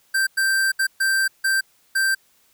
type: tone bursts at uneven times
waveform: square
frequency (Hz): 1568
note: G6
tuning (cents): 0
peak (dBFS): -18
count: 6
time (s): 0.14-0.27 / 0.37-0.72 / 0.79-0.87 / 1-1.28 / 1.44-1.61 / 1.95-2.15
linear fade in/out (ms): 10
effects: white hiss -60 dBFS RMS until 2.53 s